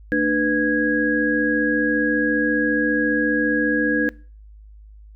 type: tone cluster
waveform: sine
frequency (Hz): 224.4 / 299.1 / 494.5 / 1653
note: A3 / D4 / B4 / G#6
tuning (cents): +34 / +32 / +2 / -9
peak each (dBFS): -26 / -20 / -24 / -21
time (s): 0.12-4.09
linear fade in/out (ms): 0
effects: noise-tail reverb RT60 0.4 s tail -23 dB re dry + added 52 Hz sine -41 dBFS peak until 5.15 s